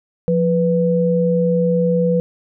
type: tone pair together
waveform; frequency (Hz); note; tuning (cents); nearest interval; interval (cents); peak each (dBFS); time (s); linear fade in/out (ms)
sine; 174.79 / 493.9; F3 / B4; +2 / 0; octave + tritone; 1798; -16; 0.28-2.2; 0
effects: none